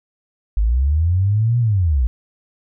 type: linear two-way sweep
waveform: sine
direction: up then down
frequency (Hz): 49 to 122.2 to 55.6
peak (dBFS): -13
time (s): 0.57-2.07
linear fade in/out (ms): 0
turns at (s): 1.59
effects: none